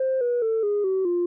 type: tone with pitch steps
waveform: sine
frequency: 525 / 484.2 / 446.6 / 411.9 / 379.9 / 350.4 Hz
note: C5 / B4 / A4 / G#4 / F#4 / F4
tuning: +6 / -34 / +26 / -14 / +46 / +6 cents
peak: -19 dBFS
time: 0-1.26 s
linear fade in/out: 5 ms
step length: 210 ms
effects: tanh soft clip ceiling -17 dBFS